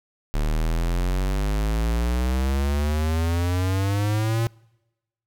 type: exponential sweep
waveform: square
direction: up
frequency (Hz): 36.71 to 116.54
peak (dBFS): -21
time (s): 0.34-4.47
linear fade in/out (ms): 0
effects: noise-tail reverb RT60 1.0 s tail -26 dB re dry